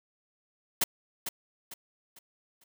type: noise with echo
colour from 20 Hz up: white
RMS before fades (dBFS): -25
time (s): 0.81-0.84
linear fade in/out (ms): 5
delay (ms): 450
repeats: 4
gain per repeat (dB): -9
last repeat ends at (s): 2.64
effects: none